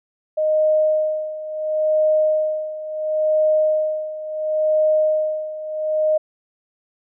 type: tone with tremolo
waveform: sine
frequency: 619 Hz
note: D#5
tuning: 9 cents flat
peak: -13 dBFS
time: 0.37-6.18 s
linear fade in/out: 10 ms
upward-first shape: sine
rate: 0.72 Hz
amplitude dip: 80%
effects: none